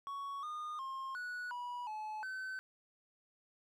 triangle tone with pitch steps, 1115 / 1222 / 1066 / 1470 / 974 / 859 / 1527 Hz, C#6 / D#6 / C6 / F#6 / B5 / A5 / G6, +10 / -32 / +32 / -12 / -24 / -42 / -46 cents, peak -38 dBFS, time 0.07-2.59 s, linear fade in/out 0 ms, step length 360 ms, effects none

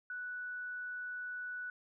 sine tone, 1480 Hz, F#6, in tune, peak -39 dBFS, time 0.1-1.7 s, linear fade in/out 2 ms, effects none

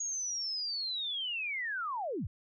sine linear sweep, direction down, 6700 to 52.8 Hz, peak -33 dBFS, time 0-2.27 s, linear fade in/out 5 ms, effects none

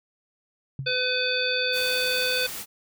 sine tone with exponential decay, 135.3 Hz, C#3, 42 cents flat, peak -25 dBFS, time 0.79-0.99 s, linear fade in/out 2 ms, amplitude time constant 42 ms
harmonic tone, 504 Hz, B4, 35 cents sharp, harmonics 1 / 3 / 5 / 7 / 9, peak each -29 / -29 / -29 / -29 / -29 dBFS, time 0.86-2.47 s, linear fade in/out 10 ms
white noise, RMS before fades -35 dBFS, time 1.72-2.66 s, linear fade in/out 50 ms
effects none

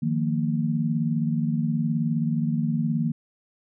sine chord, Eb suspended second, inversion none, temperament equal with one note detuned, 155.56 / 174.61 / 230.5 Hz, Eb3 / F3 / Bb3, 0 / 0 / -19 cents, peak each -25 / -29 / -25 dBFS, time 0.02-3.12 s, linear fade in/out 10 ms, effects none

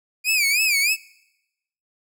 sawtooth tone with vibrato, 2398 Hz, D7, 36 cents sharp, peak -14 dBFS, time 0.24-0.97 s, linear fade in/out 50 ms, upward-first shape sine, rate 3.2 Hz, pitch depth 150 cents each way, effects noise-tail reverb RT60 0.9 s tail -22 dB re dry

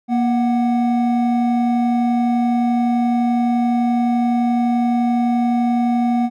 triangle tone pair together, 236.9 / 742.4 Hz, A#3 / F#5, +28 / +6 cents, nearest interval octave + minor sixth, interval 1978 cents, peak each -13 / -20 dBFS, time 0.08-6.3 s, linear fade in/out 50 ms, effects none

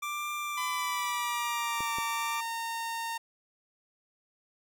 25% pulse tone with vibrato, 1176 Hz, D6, 2 cents sharp, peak -29 dBFS, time 0.02-2.41 s, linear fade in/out 10 ms, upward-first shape triangle, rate 0.87 Hz, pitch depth 19 cents each way
sawtooth tone with pitch glide, 1006 to 917.2 Hz, B5 to A#5, +32 to -28 cents, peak -29 dBFS, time 0.57-3.18 s, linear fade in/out 10 ms, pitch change -160 cents, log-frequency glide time 0.69-1.93 s
clicks, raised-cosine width 2 ms, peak -28 dBFS, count 2, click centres 1.806 / 1.985 s
effects none

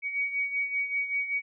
sine beating tone pair, 2253 / 2258.2 Hz, C#7 / C#7, +28 / +32 cents, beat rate 5.2 Hz, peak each -28 / -34 dBFS, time 0.02-1.42 s, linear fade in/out 50 ms, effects none

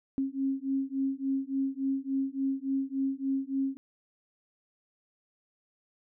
sine beating tone pair, 268.5 / 272 Hz, C4 / C#4, +45 / -33 cents, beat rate 3.5 Hz, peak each -31 dBFS, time 0.18-3.77 s, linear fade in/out 0 ms, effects none

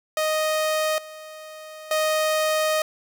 sawtooth tone with level steps, 622.3 Hz, D#5, in tune, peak -17 / -34 / -16 dBFS, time 0.17-2.82 s, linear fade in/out 2 ms, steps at 0.98 / 1.91 s, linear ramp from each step 2 ms, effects none

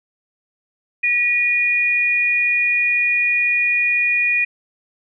sine tone pair together, 1926 / 2446 Hz, B6 / D#7, -44 / -30 cents, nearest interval major third, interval 414 cents, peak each -23 / -15 dBFS, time 1.03-4.45 s, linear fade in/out 10 ms, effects none

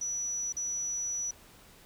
sine tone with dropouts, 5900 Hz, F#8, 6 cents flat, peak -31 dBFS, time 0.01-1.31 s, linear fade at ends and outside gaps 5 ms, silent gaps 0.525-0.566 s, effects pink hiss -56 dBFS RMS until 1.85 s

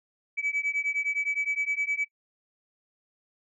sine beating tone pair, 2286 / 2295.7 Hz, D7 / D7, -47 / -40 cents, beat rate 9.7 Hz, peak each -28 dBFS, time 0.37-2.05 s, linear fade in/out 20 ms, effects noise-tail reverb RT60 0.1 s tail -18 dB re dry + tanh soft clip ceiling -21 dBFS

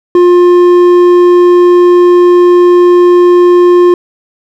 sine tone with hard clipping, 353.9 Hz, F4, 23 cents sharp, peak -3 dBFS, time 0.15-3.94 s, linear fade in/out 2 ms, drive 6 dB, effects none

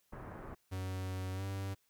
pink low-pass noise, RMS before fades -47 dBFS, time 0.12-0.55 s, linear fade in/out 10 ms, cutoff 1600 Hz, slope 24 dB/octave
45% pulse tone with pitch glide, 93.7 to 97.17 Hz, F#2 to G2, +22 to -15 cents, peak -37 dBFS, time 0.71-1.75 s, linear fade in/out 20 ms, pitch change +63 cents, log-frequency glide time 1.33-1.43 s
effects white hiss -75 dBFS RMS until 1.89 s

